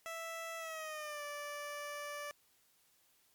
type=tone with pitch glide; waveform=15% pulse; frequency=659.3 to 584 Hz; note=E5 to D5; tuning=0 to -10 cents; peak=-35 dBFS; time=0.06-2.31 s; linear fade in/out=0 ms; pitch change=-210 cents; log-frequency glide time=0.58-1.23 s; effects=white hiss -71 dBFS RMS until 3.34 s + MP3 96 kbps